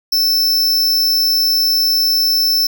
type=tone; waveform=square; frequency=5310 Hz; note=E8; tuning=12 cents sharp; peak=-12 dBFS; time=0.12-2.67 s; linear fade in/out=5 ms; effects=none